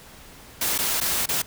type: noise with dropouts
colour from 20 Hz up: white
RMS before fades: -24 dBFS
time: 0.61-1.42 s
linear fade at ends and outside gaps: 5 ms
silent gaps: 0.78-0.787 / 1.003-1.011 / 1.259-1.288 s
effects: pink hiss -46 dBFS RMS until 1.46 s